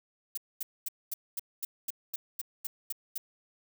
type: noise bursts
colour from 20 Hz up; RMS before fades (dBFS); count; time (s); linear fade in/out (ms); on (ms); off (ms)
violet; -34; 12; 0.35-3.18; 5; 25; 230
effects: none